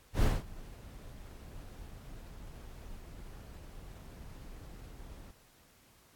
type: noise with ADSR envelope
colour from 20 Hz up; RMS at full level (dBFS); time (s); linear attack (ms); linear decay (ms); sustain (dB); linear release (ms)
brown; -24; 0.13-5.31; 96; 200; -24; 4
effects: pink hiss -63 dBFS RMS until 6.15 s + AAC 64 kbps